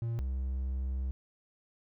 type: tone pair in turn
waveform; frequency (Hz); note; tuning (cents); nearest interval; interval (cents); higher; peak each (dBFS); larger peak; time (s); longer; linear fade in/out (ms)
triangle; 116 / 65.24; A#2 / C2; -8 / -4; minor seventh; 996; first; -29 / -29; neither; 0.02-0.19 / 0.19-1.11; second; 0
effects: none